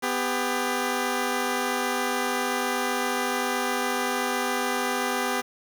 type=tone pair together; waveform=10% pulse; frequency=250 / 398.8 Hz; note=B3 / G4; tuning=+21 / +30 cents; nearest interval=minor sixth; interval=809 cents; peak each=-19 dBFS; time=0.02-5.42 s; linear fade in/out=20 ms; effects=8-bit